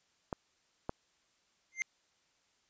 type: clicks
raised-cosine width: 1 ms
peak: -21 dBFS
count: 2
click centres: 0.328 / 0.894 s
type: tone with exponential growth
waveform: square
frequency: 2093 Hz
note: C7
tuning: in tune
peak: -28 dBFS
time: 1.72-1.82 s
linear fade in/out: 0 ms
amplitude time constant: 20 ms
effects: white hiss -73 dBFS RMS until 2.69 s + resampled to 16000 Hz